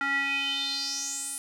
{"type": "tone with band-pass filter sweep", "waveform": "square", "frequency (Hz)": 277.2, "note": "C#4", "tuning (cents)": 0, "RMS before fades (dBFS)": -30, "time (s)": [0.01, 1.38], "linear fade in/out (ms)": 0, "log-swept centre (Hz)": [1600, 9900], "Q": 5.9, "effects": []}